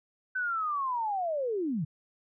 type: linear sweep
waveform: sine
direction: down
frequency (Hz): 1531 to 135.2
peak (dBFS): -28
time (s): 0.35-1.85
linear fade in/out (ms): 10
effects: none